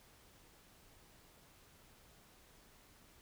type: silence
effects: pink hiss -64 dBFS RMS until 3.21 s